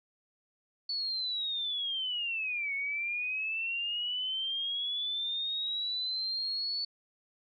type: linear two-way sweep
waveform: sine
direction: down then up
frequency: 4469 to 2200 to 4469 Hz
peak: -31 dBFS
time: 0.89-6.85 s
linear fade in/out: 5 ms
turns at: 2.74 s
effects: none